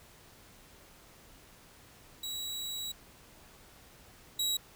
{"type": "tone pair in turn", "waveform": "sawtooth", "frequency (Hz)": [3886, 3867], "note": ["B7", "B7"], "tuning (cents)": [-29, -37], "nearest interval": "unison", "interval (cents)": 8, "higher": "first", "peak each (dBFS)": [-33, -26], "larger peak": "second", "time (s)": [[2.23, 2.92], [4.39, 4.57]], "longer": "first", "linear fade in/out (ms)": 5, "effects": ["pink hiss -57 dBFS RMS until 4.75 s"]}